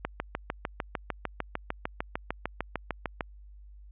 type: click train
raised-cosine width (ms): 0.5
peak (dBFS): -15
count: 22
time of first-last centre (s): 0.05-3.208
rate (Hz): 6.65
effects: added 50 Hz sine -47 dBFS peak until 3.91 s + resampled to 8000 Hz